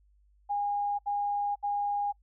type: tone bursts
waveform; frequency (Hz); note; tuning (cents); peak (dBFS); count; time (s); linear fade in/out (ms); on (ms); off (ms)
sine; 816; G#5; -31; -27; 3; 0.49-2.126; 20; 500; 68
effects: noise-tail reverb RT60 0.1 s tail -26 dB re dry + added 50 Hz sine -61 dBFS peak until 2.22 s